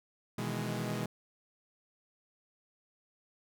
sawtooth chord, E major seventh, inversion second, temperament equal, 123.47 / 155.56 / 164.81 / 207.7 Hz, B2 / D#3 / E3 / G#3, 0 / 0 / 0 / 0 cents, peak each -34 / -38 / -37 / -34 dBFS, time 0.38-1.06 s, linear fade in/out 5 ms, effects none

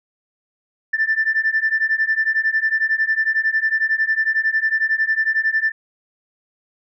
sine beating tone pair, 1766 / 1777 Hz, A6 / A6, +6 / +17 cents, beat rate 11 Hz, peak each -19 / -18 dBFS, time 0.93-5.72 s, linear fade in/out 10 ms, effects tanh soft clip ceiling -9 dBFS

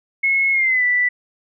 sine tone with pitch glide, 2178 to 1974.3 Hz, C#7 to B6, -31 to -1 cents, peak -14 dBFS, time 0.23-1.09 s, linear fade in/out 10 ms, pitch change -170 cents, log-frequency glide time 0.52-0.84 s, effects none

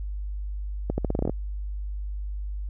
accelerating click train, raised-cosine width 2 ms, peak -12 dBFS, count 10, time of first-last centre 0.9-1.296 s, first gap 80 ms, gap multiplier 0.84, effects added 50 Hz sine -29 dBFS peak until 2.69 s

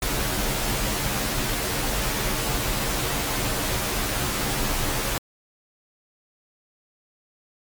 pink noise with comb filter, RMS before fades -25 dBFS, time 0.02-5.18 s, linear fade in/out 2 ms, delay 12 ms, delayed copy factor -1, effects MP3 96 kbps

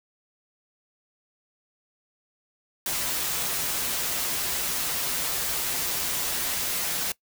white noise with comb filter, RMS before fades -28 dBFS, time 2.86-7.12 s, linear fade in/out 2 ms, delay 9.4 ms, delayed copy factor -0.55, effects noise-tail reverb RT60 0.1 s tail -21 dB re dry

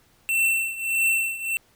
square tone with tremolo, 2691 Hz, E7, 35 cents sharp, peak -18 dBFS, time 0.29-1.57 s, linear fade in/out 0 ms, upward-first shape triangle, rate 1.6 Hz, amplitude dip 85%, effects pink hiss -60 dBFS RMS until 1.75 s

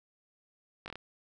slowing click train, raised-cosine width 0.3 ms, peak -25 dBFS, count 5, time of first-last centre 0.86-0.956 s, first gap 19 ms, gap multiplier 1.16, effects none

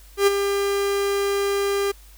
45% pulse tone with ADSR envelope, 400 Hz, G4, 35 cents sharp, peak -12 dBFS, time 0.17-1.92 s, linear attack 100 ms, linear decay 21 ms, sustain -8 dB, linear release 12 ms, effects added 50 Hz sine -45 dBFS peak until 2.17 s + white hiss -52 dBFS RMS until 2.17 s

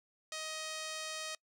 5% pulse tone, 628 Hz, D#5, 16 cents sharp, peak -28 dBFS, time 0.32-1.35 s, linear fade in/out 2 ms, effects noise-tail reverb RT60 0.1 s tail -24 dB re dry + low-pass 12000 Hz 12 dB/octave

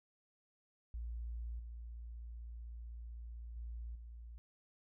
sine tone with level steps, 57.9 Hz, A#1, 11 cents flat, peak -40 / -45 / -42 / -48 dBFS, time 0.94-4.38 s, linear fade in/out 0 ms, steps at 1.59 / 3.56 / 3.95 s, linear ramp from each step 5 ms, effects none

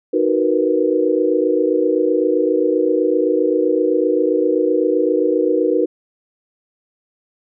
sine chord, B major seventh, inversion first, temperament equal, 311.1 / 370 / 466.2 / 493.9 Hz, D#4 / F#4 / A#4 / B4, 0 / 0 / 0 / 0 cents, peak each -19 dBFS, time 0.13-5.86 s, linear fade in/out 10 ms, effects none

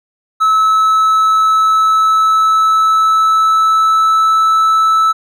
triangle tone with pitch glide, 1299 to 1311.1 Hz, E6 to E6, -26 to -10 cents, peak -6 dBFS, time 0.4-5.13 s, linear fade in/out 20 ms, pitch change +16 cents, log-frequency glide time 0.72-4.37 s, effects none

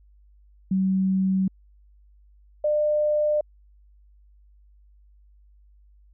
sine tone pair in turn, 190 / 600.4 Hz, F#3 / D5, +46 / +38 cents, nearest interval octave + minor sixth, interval 1992 cents, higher second, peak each -19 dBFS, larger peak neither, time 0.71-1.48 / 2.64-3.41 s, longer neither, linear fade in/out 5 ms, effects added 50 Hz sine -52 dBFS peak until 6.13 s

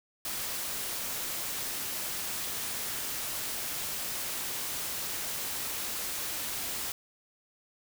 white noise, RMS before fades -35 dBFS, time 0.25-6.92 s, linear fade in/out 2 ms, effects none

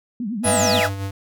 sine tone with vibrato, 220 Hz, A3, in tune, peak -23 dBFS, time 0.2-0.8 s, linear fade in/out 2 ms, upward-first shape triangle, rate 9.5 Hz, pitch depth 270 cents each way
40% pulse chord, E major seventh, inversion second, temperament equal with one note detuned, 493.9 / 622.3 / 671.6 / 830.6 Hz, B4 / D#5 / E5 / G#5, 0 / 0 / +32 / 0 cents, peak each -23 / -22 / -23 / -23 dBFS, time 0.43-0.9 s, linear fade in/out 50 ms
sine linear sweep, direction down, 10800 to 1143 Hz, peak -21 dBFS, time 0.44-0.87 s, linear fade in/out 5 ms
square tone with tremolo, 98 Hz, G2, in tune, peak -24 dBFS, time 0.45-1.11 s, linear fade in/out 5 ms, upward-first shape sine, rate 7.2 Hz, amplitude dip 45%
effects none

